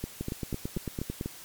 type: two click trains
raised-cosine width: 3 ms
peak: -19 / -19 dBFS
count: 6 / 10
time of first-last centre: 0.04-1.26 / 0.21-1.211 s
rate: 4.1 / 8.99 Hz
effects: white hiss -47 dBFS RMS until 1.44 s + MP3 96 kbps